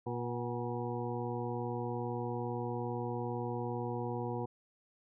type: harmonic tone with a mistuned harmonic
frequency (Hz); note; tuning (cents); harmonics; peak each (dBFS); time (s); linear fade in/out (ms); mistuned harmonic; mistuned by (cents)
120; B2; -49; 1 / 2 / 3 / 4 / 6 / 7 / 8; -39 / -42 / -41 / -41 / -45 / -46 / -45; 0.06-4.46; 10; 6; +53
effects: none